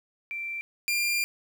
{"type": "tone pair in turn", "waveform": ["sine", "sawtooth"], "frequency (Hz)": [2349, 2393], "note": ["D7", "D7"], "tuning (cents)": [0, 32], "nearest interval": "unison", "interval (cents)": 32, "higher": "second", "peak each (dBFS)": [-31, -21], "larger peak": "second", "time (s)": [[0.31, 0.61], [0.88, 1.24]], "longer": "second", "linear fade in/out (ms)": 0, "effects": ["10-bit"]}